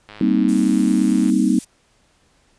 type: click train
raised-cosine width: 0.3 ms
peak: -22 dBFS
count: 128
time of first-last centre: 0.09-1.3 s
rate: 105 Hz
type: chord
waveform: sine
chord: C minor seventh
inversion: second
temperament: equal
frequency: 196 / 233.1 / 261.6 / 311.1 Hz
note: G3 / Bb3 / C4 / Eb4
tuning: 0 / 0 / 0 / 0 cents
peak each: -19 dBFS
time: 0.21-1.59 s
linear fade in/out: 2 ms
type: noise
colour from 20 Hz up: violet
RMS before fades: -30 dBFS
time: 0.48-1.65 s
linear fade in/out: 10 ms
effects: pink hiss -59 dBFS RMS until 2.58 s + resampled to 22050 Hz